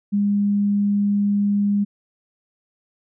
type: tone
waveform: sine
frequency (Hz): 203.2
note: G#3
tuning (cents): -38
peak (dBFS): -16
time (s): 0.12-1.85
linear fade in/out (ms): 20
effects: none